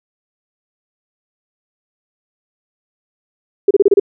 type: tone bursts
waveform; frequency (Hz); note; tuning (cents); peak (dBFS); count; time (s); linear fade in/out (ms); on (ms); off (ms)
sine; 400; G4; +35; -5; 6; 3.68-3.998; 5; 28; 30
effects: none